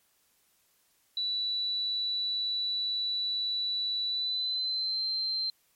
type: tone with pitch glide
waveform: sine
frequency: 3951 to 4128 Hz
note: B7 to C8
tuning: 0 to -24 cents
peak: -28 dBFS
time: 1.17-5.5 s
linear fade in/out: 2 ms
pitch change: +76 cents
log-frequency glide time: 4.07-5.04 s
effects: white hiss -69 dBFS RMS until 5.75 s + MP3 64 kbps